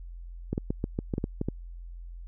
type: clicks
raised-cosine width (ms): 3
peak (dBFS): -15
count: 10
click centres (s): 0.53 / 0.579 / 0.705 / 0.841 / 0.989 / 1.138 / 1.181 / 1.241 / 1.414 / 1.486
effects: added 43 Hz sine -39 dBFS peak until 2.27 s